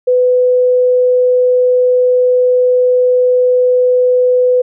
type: tone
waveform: sine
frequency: 500 Hz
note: B4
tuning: 21 cents sharp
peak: -7 dBFS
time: 0.07-4.62 s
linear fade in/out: 10 ms
effects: none